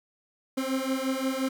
30% pulse beating tone pair, 261.6 / 267.3 Hz, C4 / C4, 0 / +37 cents, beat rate 5.7 Hz, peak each -27 dBFS, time 0.57-1.49 s, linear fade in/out 10 ms, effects 10-bit

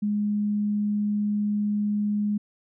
sine tone, 207.7 Hz, G#3, in tune, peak -22 dBFS, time 0.02-2.38 s, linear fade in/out 10 ms, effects none

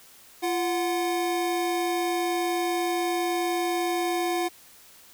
square tone pair together, 345 / 732 Hz, F4 / F#5, -21 / -19 cents, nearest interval octave + minor second, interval 1302 cents, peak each -27 / -29 dBFS, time 0.42-4.49 s, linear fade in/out 20 ms, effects white hiss -52 dBFS RMS until 5.13 s

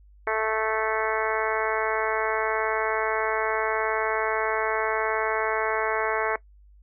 harmonic tone, 219.2 Hz, A3, 6 cents flat, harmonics 2 / 3 / 4 / 5 / 6 / 7 / 8 / 9 / 10, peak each -28 / -30 / -31 / -32 / -33 / -33 / -34 / -35 / -35 dBFS, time 0.27-6.36 s, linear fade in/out 2 ms, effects noise-tail reverb RT60 0.1 s tail -19 dB re dry + added 50 Hz sine -50 dBFS peak until 6.82 s

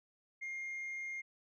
sine tone, 2123 Hz, C7, 25 cents sharp, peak -37 dBFS, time 0.41-1.22 s, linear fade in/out 20 ms, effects tanh soft clip ceiling -38 dBFS

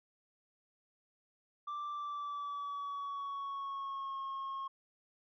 sine tone with pitch glide, 1174.7 to 1083.4 Hz, D6 to C#6, 0 to -40 cents, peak -35 dBFS, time 1.67-4.68 s, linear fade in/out 10 ms, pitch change -140 cents, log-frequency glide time 1.91-4.18 s, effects tanh soft clip ceiling -37 dBFS

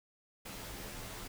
pink noise with comb filter, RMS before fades -45 dBFS, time 0.45-1.28 s, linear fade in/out 10 ms, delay 13 ms, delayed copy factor -0.8, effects none

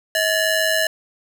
sawtooth ring-modulated tone, 1174.7 Hz, D6, in tune, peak -10 dBFS, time 0.15-0.87 s, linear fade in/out 2 ms, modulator 537 Hz, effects none

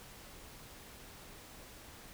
silence, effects pink hiss -53 dBFS RMS until 2.13 s

